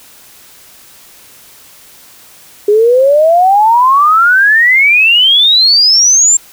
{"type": "exponential sweep", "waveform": "sine", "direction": "up", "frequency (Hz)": [405.6, 7459], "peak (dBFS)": -4, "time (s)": [2.68, 6.37], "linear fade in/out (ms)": 5, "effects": ["white hiss -39 dBFS RMS until 6.52 s"]}